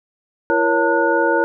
sine tone cluster, 337.6 / 473 / 557 / 902 / 1456 Hz, E4 / A#4 / C#5 / A5 / F#6, +41 / +25 / +8 / +43 / -28 cents, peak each -20 dBFS, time 0.5-1.44 s, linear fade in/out 0 ms, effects none

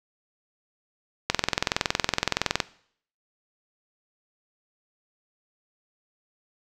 click train, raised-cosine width 0.2 ms, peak -3 dBFS, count 29, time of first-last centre 1.3-2.602 s, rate 21.5 Hz, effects noise-tail reverb RT60 0.6 s tail -19 dB re dry

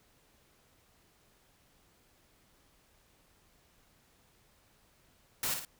white noise with echo, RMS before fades -33 dBFS, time 5.43-5.54 s, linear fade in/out 2 ms, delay 55 ms, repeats 2, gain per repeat -6 dB, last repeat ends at 5.65 s, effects pink hiss -67 dBFS RMS until 5.79 s

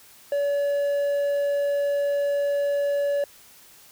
triangle tone, 570 Hz, C#5, 48 cents sharp, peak -19 dBFS, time 0.32-3.24 s, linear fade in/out 2 ms, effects white hiss -51 dBFS RMS until 3.91 s

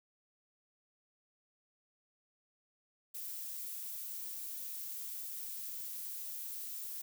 violet noise, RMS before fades -43 dBFS, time 3.14-7.02 s, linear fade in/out 10 ms, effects none

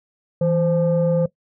sine tone pair together, 163.6 / 519.4 Hz, E3 / C5, -13 / -13 cents, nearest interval octave + minor sixth, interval 2000 cents, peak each -17 dBFS, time 0.41-1.26 s, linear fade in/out 5 ms, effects noise-tail reverb RT60 0.1 s tail -18 dB re dry + tanh soft clip ceiling -11 dBFS

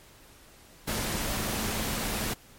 sine tone in noise, 217.9 Hz, A3, 17 cents flat, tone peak -39 dBFS, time 0.87-2.34 s, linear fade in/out 10 ms, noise pink, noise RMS -31 dBFS, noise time 0.87-2.34 s, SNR -11 dB, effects pink hiss -54 dBFS RMS until 2.58 s + MP3 64 kbps

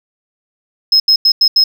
sine tone bursts at uneven times, 5150 Hz, E8, 41 cents flat, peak -4 dBFS, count 5, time 0.92-1 / 1.08-1.16 / 1.25-1.32 / 1.41-1.48 / 1.56-1.64 s, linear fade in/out 5 ms, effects tanh soft clip ceiling -4 dBFS

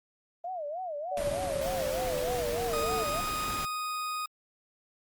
sine tone with vibrato, 659.3 Hz, E5, in tune, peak -33 dBFS, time 0.44-3.21 s, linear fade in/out 5 ms, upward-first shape sine, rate 3.3 Hz, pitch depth 230 cents each way
sine linear sweep, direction down, 582 to 440 Hz, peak -31 dBFS, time 1.11-3.04 s, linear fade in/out 10 ms
pink noise, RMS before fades -37 dBFS, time 1.17-3.65 s, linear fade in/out 2 ms
40% pulse tone, 1244.5 Hz, D#6, in tune, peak -31 dBFS, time 2.73-4.26 s, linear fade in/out 5 ms
effects Opus 32 kbps

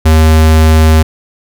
square tone, 79 Hz, D#2, 27 cents sharp, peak -4 dBFS, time 0.05-1.03 s, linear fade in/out 10 ms, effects none

